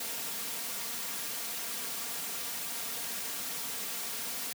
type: noise with comb filter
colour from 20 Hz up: white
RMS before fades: -37 dBFS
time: 0-4.53 s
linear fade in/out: 5 ms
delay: 4.3 ms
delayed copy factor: +0.55
effects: high-pass 100 Hz 12 dB/octave